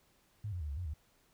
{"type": "tone with pitch steps", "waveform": "sine", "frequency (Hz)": [104.8, 88.9, 75, 69.9, 89.7, 75.1], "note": ["G#2", "F2", "D2", "C#2", "F2", "D2"], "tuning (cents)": [16, 31, 37, 15, 47, 39], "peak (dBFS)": -36, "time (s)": [0.44, 0.938], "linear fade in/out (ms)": 5, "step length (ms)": 83, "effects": ["pink hiss -70 dBFS RMS until 1.33 s"]}